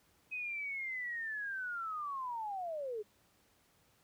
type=linear sweep; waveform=sine; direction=down; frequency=2537 to 403.3 Hz; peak=-37 dBFS; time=0.31-3.03 s; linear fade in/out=20 ms; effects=pink hiss -70 dBFS RMS until 4.03 s + high-pass 60 Hz 12 dB/octave